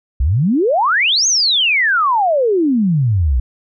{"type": "exponential two-way sweep", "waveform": "sine", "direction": "up then down", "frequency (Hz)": [57.6, 6645, 57.6], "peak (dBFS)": -11, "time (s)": [0.2, 3.4], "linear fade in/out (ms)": 5, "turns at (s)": 1.27, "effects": []}